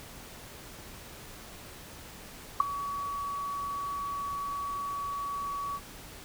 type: tone with ADSR envelope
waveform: sine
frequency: 1132 Hz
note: C#6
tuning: 36 cents sharp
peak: -14 dBFS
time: 2.6-5.8 s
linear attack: 4 ms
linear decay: 8 ms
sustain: -18 dB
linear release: 48 ms
effects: pink hiss -47 dBFS RMS until 6.24 s